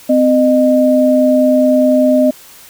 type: tone pair together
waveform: sine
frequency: 257.4 / 612.7 Hz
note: C4 / D#5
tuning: -28 / -27 cents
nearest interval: octave + minor third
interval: 1501 cents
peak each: -10 dBFS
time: 0.09-2.31 s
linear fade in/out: 10 ms
effects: white hiss -39 dBFS RMS until 2.69 s